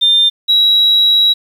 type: tone pair in turn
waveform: sine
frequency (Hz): 3600 / 3874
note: A7 / B7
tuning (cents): +39 / -34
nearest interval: minor second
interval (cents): 127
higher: second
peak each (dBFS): -6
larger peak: neither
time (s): 0.01-0.3 / 0.48-1.34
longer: second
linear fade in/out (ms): 20
effects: tanh soft clip ceiling -3 dBFS + 7-bit